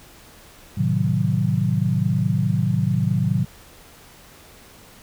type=chord; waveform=sine; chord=A diminished seventh; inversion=none; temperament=equal; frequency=110 / 130.81 / 155.56 / 185 Hz; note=A2 / C3 / Eb3 / Gb3; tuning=0 / 0 / 0 / 0 cents; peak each=-23 dBFS; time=0.77-3.45 s; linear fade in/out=10 ms; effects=pink hiss -47 dBFS RMS until 5.02 s